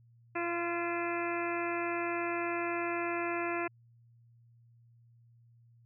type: harmonic tone with a mistuned harmonic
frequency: 343.5 Hz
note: F4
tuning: 29 cents flat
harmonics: 1 / 2 / 3 / 4 / 5 / 6 / 7 / 8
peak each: -35 / -38 / -40 / -41 / -42 / -43 / -43 / -44 dBFS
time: 0.35-3.68 s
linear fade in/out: 10 ms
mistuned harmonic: 8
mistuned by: -79 cents
effects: added 117 Hz sine -59 dBFS peak until 5.85 s